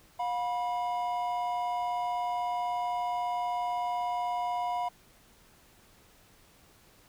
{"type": "tone pair together", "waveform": "triangle", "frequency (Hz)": [714, 977.8], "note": ["F5", "B5"], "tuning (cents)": [38, -18], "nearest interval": "perfect fourth", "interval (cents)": 544, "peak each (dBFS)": [-29, -31], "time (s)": [0.19, 4.89], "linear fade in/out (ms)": 10, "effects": ["pink hiss -60 dBFS RMS until 7.08 s"]}